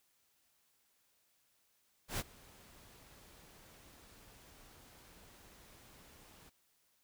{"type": "noise with ADSR envelope", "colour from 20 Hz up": "pink", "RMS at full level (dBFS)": -36, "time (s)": [2.08, 6.5], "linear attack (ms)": 110, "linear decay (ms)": 37, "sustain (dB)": -24, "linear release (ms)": 15, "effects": ["white hiss -75 dBFS RMS until 7.03 s"]}